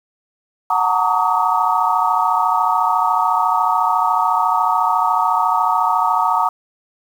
sine tone cluster, 737 / 898 / 932 / 1144 / 1256 Hz, F#5 / A5 / A#5 / D6 / D#6, -7 / +35 / -1 / -46 / +16 cents, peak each -20 dBFS, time 0.7-6.49 s, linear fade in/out 5 ms, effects 7-bit

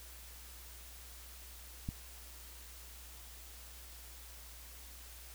click, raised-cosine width 5 ms, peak -25 dBFS, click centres 1.889 s, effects added 60 Hz sine -53 dBFS peak until 5.34 s + white hiss -54 dBFS RMS until 5.34 s

